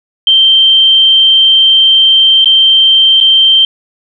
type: tone with dropouts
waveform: sine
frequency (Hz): 3136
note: G7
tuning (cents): 0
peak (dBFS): -3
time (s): 0.27-3.65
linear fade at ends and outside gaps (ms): 2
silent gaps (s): 2.445-2.457 / 3.203-3.21
effects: none